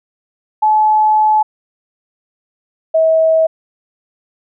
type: tone pair in turn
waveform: sine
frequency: 859 / 643.5 Hz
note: A5 / E5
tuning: -42 / -42 cents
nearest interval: perfect fourth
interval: 500 cents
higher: first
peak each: -8 dBFS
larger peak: neither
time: 0.62-1.43 / 2.94-3.47 s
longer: first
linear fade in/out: 10 ms
effects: none